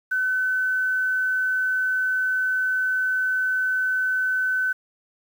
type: tone with quantisation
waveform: sine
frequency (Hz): 1515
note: F#6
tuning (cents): +40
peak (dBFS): -20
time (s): 0.11-4.73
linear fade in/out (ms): 10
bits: 8
effects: none